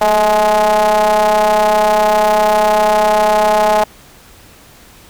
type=ring-modulated tone; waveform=square; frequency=103.83 Hz; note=G#2; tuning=in tune; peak=-7 dBFS; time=0.01-3.84 s; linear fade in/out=5 ms; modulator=743 Hz; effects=pink hiss -42 dBFS RMS until 5.09 s